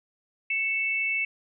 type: tone pair together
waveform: sine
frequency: 2217 / 2646 Hz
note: C#7 / E7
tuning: 0 / +6 cents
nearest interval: minor third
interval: 306 cents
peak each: -27 dBFS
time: 0.5-1.25 s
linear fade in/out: 5 ms
effects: none